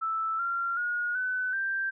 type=tone with pitch steps; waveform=sine; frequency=1318.5 / 1378.5 / 1441.2 / 1506.7 / 1575.2 Hz; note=E6 / F6 / F#6 / F#6 / G6; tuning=0 / -23 / -46 / +31 / +8 cents; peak=-27 dBFS; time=0.01-1.91 s; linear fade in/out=20 ms; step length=380 ms; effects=none